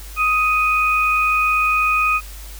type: tone pair together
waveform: sine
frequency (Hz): 1252.8 / 2489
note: D#6 / D#7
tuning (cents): +11 / 0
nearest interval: octave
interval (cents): 1189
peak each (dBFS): -17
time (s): 0.16-2.21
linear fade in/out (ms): 50
effects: added 50 Hz sine -33 dBFS peak until 2.59 s + white hiss -40 dBFS RMS until 2.59 s